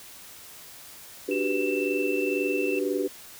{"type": "chord", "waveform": "sine", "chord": "G major seventh", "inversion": "second", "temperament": "equal", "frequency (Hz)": [293.7, 370, 392, 493.9], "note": ["D4", "F#4", "G4", "B4"], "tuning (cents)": [0, 0, 0, 0], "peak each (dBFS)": [-30, -31, -28, -31], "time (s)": [1.28, 3.08], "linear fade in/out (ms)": 10}
{"type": "tone", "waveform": "sine", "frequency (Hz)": 2664, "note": "E7", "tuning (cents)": 18, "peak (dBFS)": -31, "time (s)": [1.31, 2.79], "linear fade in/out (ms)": 2}
{"effects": ["white hiss -46 dBFS RMS until 3.39 s"]}